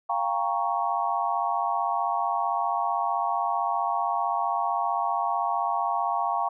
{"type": "chord", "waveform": "sine", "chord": "G half-diminished seventh", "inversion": "third", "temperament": "equal with one note detuned", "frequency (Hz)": [698.5, 794, 932.3, 1108.7], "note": ["F5", "G5", "Bb5", "Db6"], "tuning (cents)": [0, 22, 0, 0], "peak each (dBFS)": -29, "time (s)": [0.09, 6.49], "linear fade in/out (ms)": 10, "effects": []}